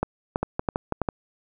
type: two click trains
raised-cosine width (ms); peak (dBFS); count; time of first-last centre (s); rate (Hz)
1; -9 / -10; 4 / 5; 0.03-1.017 / 0.43-1.088; 3.04 / 6.08
effects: none